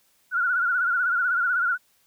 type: tone with vibrato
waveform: sine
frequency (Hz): 1436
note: F6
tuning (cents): +48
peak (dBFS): -20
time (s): 0.31-1.78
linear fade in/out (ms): 50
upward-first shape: sine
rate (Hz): 16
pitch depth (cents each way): 80
effects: white hiss -64 dBFS RMS until 2.06 s